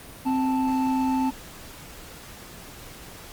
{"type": "tone pair together", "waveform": "triangle", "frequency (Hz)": [261.6, 879.9], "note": ["C4", "A5"], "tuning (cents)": [0, 0], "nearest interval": "octave + major sixth", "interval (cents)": 2100, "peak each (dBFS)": [-20, -25], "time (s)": [0.25, 1.31], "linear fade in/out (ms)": 20, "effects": ["pink hiss -43 dBFS RMS until 3.32 s", "Opus 32 kbps"]}